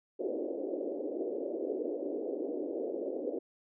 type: band-pass noise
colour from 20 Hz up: pink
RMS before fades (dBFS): -36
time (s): 0.19-3.39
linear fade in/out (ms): 10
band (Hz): 290 to 570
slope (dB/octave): 48
effects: none